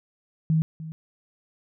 sine tone with echo, 159.2 Hz, D#3, 40 cents sharp, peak -18 dBFS, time 0.5-0.62 s, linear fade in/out 0 ms, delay 300 ms, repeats 1, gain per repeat -15 dB, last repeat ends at 0.92 s, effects none

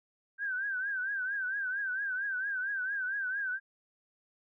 sine tone with vibrato, 1565 Hz, G6, 3 cents flat, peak -31 dBFS, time 0.38-3.6 s, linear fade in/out 50 ms, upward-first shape triangle, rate 4.4 Hz, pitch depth 120 cents each way, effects none

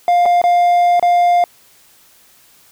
triangle tone with dropouts, 703 Hz, F5, 11 cents sharp, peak -7 dBFS, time 0.08-1.44 s, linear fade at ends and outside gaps 1 ms, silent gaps 0.256-0.26 / 0.416-0.439 / 0.996-1.026 s, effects white hiss -49 dBFS RMS until 2.71 s

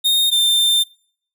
45% pulse tone pair in turn, 3691 / 3590 Hz, A#7 / A7, -18 / +34 cents, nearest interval unison, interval 48 cents, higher first, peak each -13 dBFS, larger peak neither, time 0.04-0.31 / 0.31-0.84 s, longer second, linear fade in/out 20 ms, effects noise-tail reverb RT60 0.6 s tail -24 dB re dry

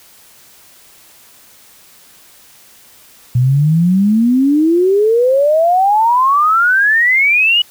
sine exponential sweep, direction up, 120 to 2960 Hz, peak -8 dBFS, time 3.35-7.62 s, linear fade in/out 5 ms, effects white hiss -44 dBFS RMS until 7.7 s

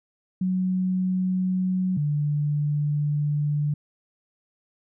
sine tone pair in turn, 185 / 147.35 Hz, F#3 / D3, 0 / +6 cents, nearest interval major third, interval 394 cents, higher first, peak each -21 dBFS, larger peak neither, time 0.41-1.97 / 1.97-3.74 s, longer second, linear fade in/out 5 ms, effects none

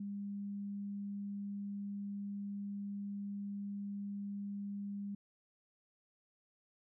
sine tone, 201.4 Hz, G3, 47 cents sharp, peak -39 dBFS, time 0-5.15 s, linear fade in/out 5 ms, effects none

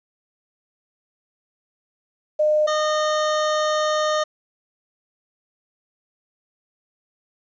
sine / 25% pulse tone pair in turn, 608 / 612.9 Hz, D#5 / D#5, -40 / -26 cents, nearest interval unison, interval 14 cents, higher second, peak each -15 dBFS, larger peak neither, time 2.39-2.67 / 2.67-4.24 s, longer second, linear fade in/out 10 ms, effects resampled to 16000 Hz + 9-bit

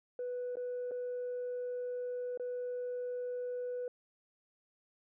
sine tone with dropouts, 493.9 Hz, B4, in tune, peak -34 dBFS, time 0.19-3.88 s, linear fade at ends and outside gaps 2 ms, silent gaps 0.556-0.569 / 0.911-0.916 / 2.375-2.397 s, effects tanh soft clip ceiling -33 dBFS

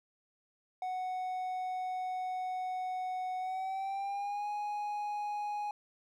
triangle tone with pitch glide, 740 to 830.6 Hz, F#5 to G#5, 0 to 0 cents, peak -32 dBFS, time 0.82-5.71 s, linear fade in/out 2 ms, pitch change +200 cents, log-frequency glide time 3.39-4.48 s, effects none

